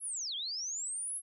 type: linear two-way sweep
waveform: sine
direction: down then up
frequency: 11180 to 3136 to 11180 Hz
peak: -35 dBFS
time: 0-1.22 s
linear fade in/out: 50 ms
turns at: 0.35 s
effects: none